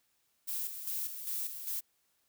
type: noise with tremolo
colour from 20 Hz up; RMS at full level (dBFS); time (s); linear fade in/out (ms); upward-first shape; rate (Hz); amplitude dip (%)
violet; -36; 0.47-1.81; 20; square; 2.5; 55
effects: white hiss -75 dBFS RMS until 2.28 s